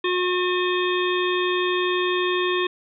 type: harmonic tone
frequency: 361.2 Hz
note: F#4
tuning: 42 cents flat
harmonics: 1 / 3 / 5 / 7 / 9 / 10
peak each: -22 / -27 / -29 / -30 / -32 / -32 dBFS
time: 0.04-2.67 s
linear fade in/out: 5 ms
effects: none